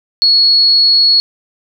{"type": "tone", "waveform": "sine", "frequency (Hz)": 4352, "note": "C#8", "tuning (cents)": -33, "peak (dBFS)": -6, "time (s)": [0.22, 1.2], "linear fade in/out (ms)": 0, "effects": ["8-bit"]}